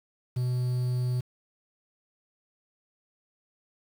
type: tone with quantisation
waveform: triangle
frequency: 124.8 Hz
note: B2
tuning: 19 cents sharp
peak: -23 dBFS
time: 0.36-1.21 s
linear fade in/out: 10 ms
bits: 8
effects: none